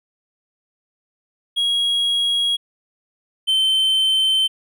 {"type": "tone pair in turn", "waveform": "triangle", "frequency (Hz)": [3300, 3091], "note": ["G#7", "G7"], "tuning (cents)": [-12, -25], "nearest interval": "minor second", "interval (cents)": 113, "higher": "first", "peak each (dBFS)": [-15, -13], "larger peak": "second", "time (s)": [[1.56, 2.57], [3.47, 4.48]], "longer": "neither", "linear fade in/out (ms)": 20, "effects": []}